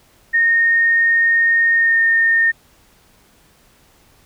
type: tone with pitch glide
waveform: sine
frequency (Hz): 1844 to 1828.1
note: A#6 to A#6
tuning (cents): -19 to -34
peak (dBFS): -11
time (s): 0.33-2.52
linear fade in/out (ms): 20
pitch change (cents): -15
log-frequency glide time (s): 1.74-1.99
effects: pink hiss -53 dBFS RMS until 4.25 s